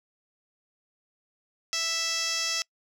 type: tone with band-pass filter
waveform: 15% pulse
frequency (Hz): 659.3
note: E5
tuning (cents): 0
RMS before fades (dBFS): -29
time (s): 1.73-2.62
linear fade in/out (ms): 0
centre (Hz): 4800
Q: 9.2
effects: noise-tail reverb RT60 0.1 s tail -26 dB re dry